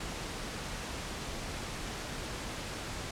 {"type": "noise", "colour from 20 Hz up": "pink", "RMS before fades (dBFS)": -39, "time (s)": [0, 3.11], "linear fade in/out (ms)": 5, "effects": ["low-pass 8000 Hz 12 dB/octave"]}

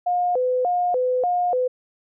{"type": "tone with vibrato", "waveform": "sine", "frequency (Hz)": 600, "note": "D5", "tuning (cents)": 37, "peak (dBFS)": -18, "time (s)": [0.06, 1.68], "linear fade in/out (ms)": 10, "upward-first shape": "square", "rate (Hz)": 1.7, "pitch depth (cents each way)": 300, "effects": []}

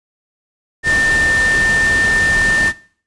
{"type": "tone in noise", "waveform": "sine", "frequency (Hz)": 1800, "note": "A6", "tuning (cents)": 39, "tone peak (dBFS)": -12, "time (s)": [0.83, 2.73], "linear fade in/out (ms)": 50, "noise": "pink", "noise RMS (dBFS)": -22, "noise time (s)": [0.83, 2.73], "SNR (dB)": 7, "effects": ["noise-tail reverb RT60 0.5 s tail -19 dB re dry", "resampled to 22050 Hz"]}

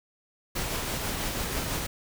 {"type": "noise with tremolo", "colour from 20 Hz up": "pink", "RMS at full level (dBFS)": -30, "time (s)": [0.55, 1.87], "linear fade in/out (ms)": 10, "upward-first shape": "sine", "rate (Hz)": 6.1, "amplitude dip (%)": 25, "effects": []}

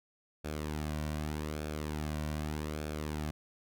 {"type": "tone with flanger", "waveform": "sawtooth", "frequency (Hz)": 76, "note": "D#2", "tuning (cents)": -40, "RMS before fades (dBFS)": -37, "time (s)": [0.44, 3.31], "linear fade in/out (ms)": 10, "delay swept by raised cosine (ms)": [1, 2.4], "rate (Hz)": 0.83, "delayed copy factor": -0.55, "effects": []}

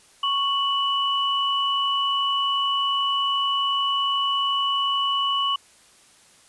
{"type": "tone pair together", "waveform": "sine", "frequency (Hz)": [1108.7, 2960], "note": ["C#6", "F#7"], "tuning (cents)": [0, 0], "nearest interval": "octave + perfect fourth", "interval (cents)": 1700, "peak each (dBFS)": -23, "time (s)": [0.23, 5.56], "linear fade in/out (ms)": 5, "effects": ["white hiss -54 dBFS RMS until 6.48 s", "resampled to 24000 Hz"]}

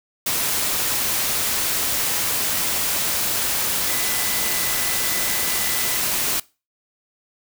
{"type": "tone in noise", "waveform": "sine", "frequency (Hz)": 2000, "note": "B6", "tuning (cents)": 21, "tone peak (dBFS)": -32, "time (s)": [3.88, 5.97], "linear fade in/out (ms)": 5, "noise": "white", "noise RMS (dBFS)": -22, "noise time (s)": [0.26, 6.4], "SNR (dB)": -13, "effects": ["noise-tail reverb RT60 0.3 s tail -22 dB re dry"]}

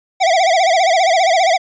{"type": "tone with vibrato", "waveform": "square", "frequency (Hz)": 707, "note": "F5", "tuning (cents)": 21, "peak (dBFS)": -11, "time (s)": [0.2, 1.58], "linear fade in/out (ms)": 20, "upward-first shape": "sine", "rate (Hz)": 15, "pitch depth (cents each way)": 160, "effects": ["resampled to 16000 Hz"]}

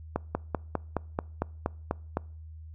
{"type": "slowing click train", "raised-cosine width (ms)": 1, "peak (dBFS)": -13, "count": 10, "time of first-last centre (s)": [0.16, 2.171], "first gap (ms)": 190, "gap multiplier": 1.04, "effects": ["noise-tail reverb RT60 0.5 s tail -25 dB re dry", "added 79 Hz sine -42 dBFS peak until 2.74 s"]}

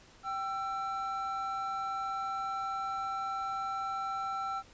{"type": "tone pair together", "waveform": "triangle", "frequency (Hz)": [780.5, 1340], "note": ["G5", "E6"], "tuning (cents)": [-8, 28], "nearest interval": "major sixth", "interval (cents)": 936, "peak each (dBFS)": [-35, -33], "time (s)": [0.23, 4.63], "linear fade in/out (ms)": 50, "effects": ["pink hiss -58 dBFS RMS until 4.73 s", "resampled to 16000 Hz"]}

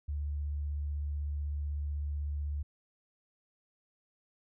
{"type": "tone with vibrato", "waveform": "sine", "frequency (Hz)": 73, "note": "D2", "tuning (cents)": -10, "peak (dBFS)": -32, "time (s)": [0.08, 2.63], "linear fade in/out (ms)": 10, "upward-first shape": "sine", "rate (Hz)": 16, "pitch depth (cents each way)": 14, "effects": []}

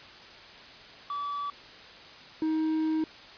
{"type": "tone pair in turn", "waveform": "triangle", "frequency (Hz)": [1150, 315.3], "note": ["D6", "D#4"], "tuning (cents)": [-37, 23], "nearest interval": "octave + minor seventh", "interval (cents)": 2240, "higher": "first", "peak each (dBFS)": [-29, -23], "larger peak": "second", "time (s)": [[1.1, 1.5], [2.42, 3.04]], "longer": "second", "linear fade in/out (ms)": 2, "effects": ["white hiss -48 dBFS RMS until 3.37 s", "resampled to 11025 Hz"]}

